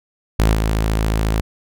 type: tone with level steps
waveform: sawtooth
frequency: 54.1 Hz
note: A1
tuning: 29 cents flat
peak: -8 / -12 dBFS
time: 0.39-1.41 s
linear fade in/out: 5 ms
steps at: 0.54 s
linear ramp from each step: 2 ms
effects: none